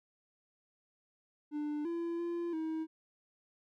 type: tone with pitch steps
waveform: triangle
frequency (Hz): 297.3 / 338.4 / 342.8 / 318.6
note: D4 / E4 / F4 / D#4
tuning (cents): +21 / +45 / -32 / +41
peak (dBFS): -32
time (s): 1.51-2.87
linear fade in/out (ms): 50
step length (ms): 340
effects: none